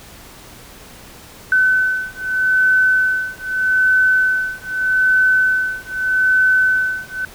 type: beating tone pair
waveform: sine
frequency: 1515 / 1515.81 Hz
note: F#6 / F#6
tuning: +40 / +41 cents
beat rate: 0.81 Hz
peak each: -16 dBFS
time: 1.52-7.25 s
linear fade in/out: 2 ms
effects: pink hiss -40 dBFS RMS until 7.34 s